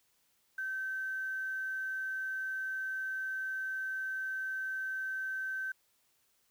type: tone with quantisation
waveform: sine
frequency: 1544 Hz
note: G6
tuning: 27 cents flat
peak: -34 dBFS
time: 0.58-5.72 s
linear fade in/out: 5 ms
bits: 10
effects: white hiss -73 dBFS RMS until 6.5 s